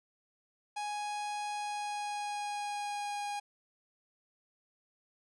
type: tone with pitch glide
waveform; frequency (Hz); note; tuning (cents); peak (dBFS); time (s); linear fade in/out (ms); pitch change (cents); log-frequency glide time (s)
45% pulse; 831 to 819.6; G#5 to G#5; +1 to -23; -35; 0.76-3.4; 10; -24; 1.51-3.24
effects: resampled to 24000 Hz